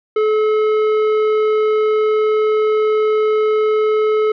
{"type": "tone with tanh clipping", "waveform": "triangle", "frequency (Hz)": 430.3, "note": "A4", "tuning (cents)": -39, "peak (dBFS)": -14, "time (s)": [0.16, 4.32], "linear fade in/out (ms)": 5, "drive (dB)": 15, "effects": []}